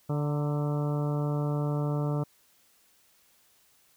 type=harmonic tone with a mistuned harmonic; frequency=146.83 Hz; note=D3; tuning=in tune; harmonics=1 / 2 / 3 / 4 / 5 / 6 / 7 / 8 / 9; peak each=-27 / -35 / -37 / -38 / -44 / -44 / -49 / -45 / -47 dBFS; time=0.09-2.24 s; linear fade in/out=10 ms; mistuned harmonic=6; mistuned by=+48 cents; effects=white hiss -64 dBFS RMS until 3.96 s